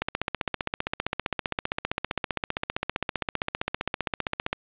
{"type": "click train", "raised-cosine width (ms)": 0.3, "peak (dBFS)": -9, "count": 70, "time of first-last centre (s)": [0.02, 4.53], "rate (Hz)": 15.3, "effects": ["resampled to 8000 Hz", "8-bit"]}